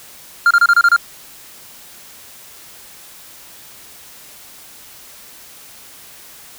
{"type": "tone bursts", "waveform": "triangle", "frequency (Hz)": 1396.9, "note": "F6", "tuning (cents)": 0, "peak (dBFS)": -5, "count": 7, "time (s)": [0.46, 0.963], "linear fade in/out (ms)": 2, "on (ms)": 47, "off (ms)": 29, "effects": ["white hiss -40 dBFS RMS until 6.58 s"]}